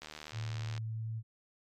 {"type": "click train", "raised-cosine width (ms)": 0.2, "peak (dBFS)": -27, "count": 59, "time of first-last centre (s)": [0.02, 0.778], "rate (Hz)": 76.5}
{"type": "tone with pitch glide", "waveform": "sine", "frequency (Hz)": [111.1, 111.74], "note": ["A2", "A2"], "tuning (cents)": [17, 27], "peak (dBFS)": -35, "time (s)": [0.32, 1.23], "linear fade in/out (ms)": 50, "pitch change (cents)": 10, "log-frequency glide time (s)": [0.91, 1.08]}
{"effects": ["MP3 96 kbps"]}